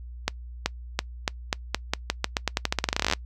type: accelerating click train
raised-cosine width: 0.2 ms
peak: -5 dBFS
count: 28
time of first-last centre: 0.28-3.135 s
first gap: 380 ms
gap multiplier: 0.87
effects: noise-tail reverb RT60 0.1 s tail -24 dB re dry + added 60 Hz sine -37 dBFS peak until 3.25 s